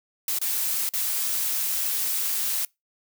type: noise with dropouts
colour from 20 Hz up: blue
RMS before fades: -26 dBFS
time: 0.28-2.65 s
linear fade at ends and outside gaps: 2 ms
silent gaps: 0.387-0.414 / 0.891-0.936 s
effects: noise-tail reverb RT60 0.2 s tail -25 dB re dry